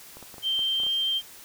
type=clicks; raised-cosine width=1 ms; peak=-30 dBFS; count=8; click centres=0.17 / 0.227 / 0.342 / 0.382 / 0.592 / 0.801 / 0.835 / 0.866 s
type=tone with pitch glide; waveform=sine; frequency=3136 to 3156 Hz; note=G7 to G7; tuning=0 to +11 cents; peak=-23 dBFS; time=0.42-1.22 s; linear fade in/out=50 ms; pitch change=+11 cents; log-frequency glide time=0.56-1.1 s
effects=white hiss -47 dBFS RMS until 1.44 s